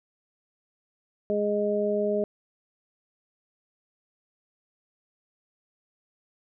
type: harmonic tone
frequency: 207.2 Hz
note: G#3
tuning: 4 cents flat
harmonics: 1 / 2 / 3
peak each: -30 / -26 / -27 dBFS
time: 1.3-2.24 s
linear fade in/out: 0 ms
effects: none